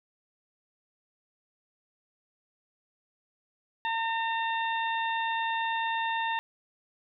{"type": "harmonic tone", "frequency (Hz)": 909, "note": "A#5", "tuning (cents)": -44, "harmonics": [1, 2, 3, 4], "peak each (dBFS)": [-29, -33, -38, -39], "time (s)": [3.85, 6.39], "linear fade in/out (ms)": 0, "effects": []}